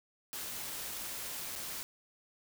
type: noise with dropouts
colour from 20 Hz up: white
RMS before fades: -41 dBFS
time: 0.33-1.83 s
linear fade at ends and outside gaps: 0 ms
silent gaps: 1.554-1.559 s
effects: none